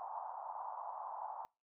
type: band-pass noise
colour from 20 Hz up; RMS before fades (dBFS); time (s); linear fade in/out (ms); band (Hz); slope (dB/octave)
pink; -45; 0-1.45; 0; 760 to 1000; 48
effects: noise-tail reverb RT60 0.3 s tail -26 dB re dry